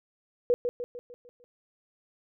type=tone with echo; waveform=sine; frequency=485.9 Hz; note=B4; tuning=28 cents flat; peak=-19 dBFS; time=0.5-0.54 s; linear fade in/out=0 ms; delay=150 ms; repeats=6; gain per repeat=-6 dB; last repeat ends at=1.44 s; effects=none